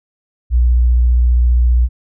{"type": "tone with vibrato", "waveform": "sine", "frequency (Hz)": 60.5, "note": "B1", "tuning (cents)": -35, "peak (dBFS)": -8, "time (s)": [0.5, 1.89], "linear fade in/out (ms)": 50, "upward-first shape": "sine", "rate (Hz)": 15, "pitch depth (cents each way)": 21, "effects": []}